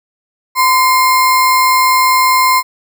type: tone with sample-and-hold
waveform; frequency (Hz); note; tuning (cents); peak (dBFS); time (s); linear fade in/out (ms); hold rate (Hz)
sine; 1025; C6; -36; -7; 0.55-2.63; 50; 3150
effects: none